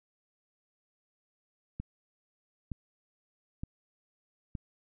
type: click train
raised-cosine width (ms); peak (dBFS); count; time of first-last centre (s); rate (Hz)
5; -24; 4; 1.8-4.552; 1.09
effects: none